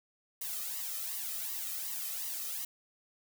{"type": "noise with flanger", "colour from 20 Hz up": "blue", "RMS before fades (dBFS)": -38, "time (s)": [0.41, 2.65], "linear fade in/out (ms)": 5, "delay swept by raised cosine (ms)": [1, 1.63], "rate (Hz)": 2.7, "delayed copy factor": 0.8, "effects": []}